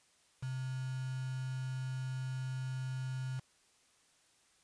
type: tone with quantisation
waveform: sine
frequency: 129.8 Hz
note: C3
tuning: 13 cents flat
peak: -36 dBFS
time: 0.42-3.4 s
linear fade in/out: 10 ms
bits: 8
effects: white hiss -69 dBFS RMS until 4.63 s + resampled to 22050 Hz